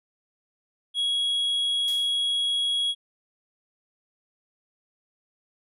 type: tone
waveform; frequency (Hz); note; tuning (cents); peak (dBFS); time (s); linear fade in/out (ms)
triangle; 3322; G#7; 0; -21; 0.94-2.95; 50
type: noise with exponential decay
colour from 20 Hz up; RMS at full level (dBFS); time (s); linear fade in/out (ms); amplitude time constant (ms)
blue; -36; 1.88-2.31; 0; 93
effects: resampled to 32000 Hz